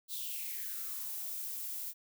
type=noise with high-pass filter sweep; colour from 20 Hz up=violet; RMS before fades=-40 dBFS; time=0.08-1.94 s; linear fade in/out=50 ms; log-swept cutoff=3900 to 260 Hz; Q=5.4; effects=none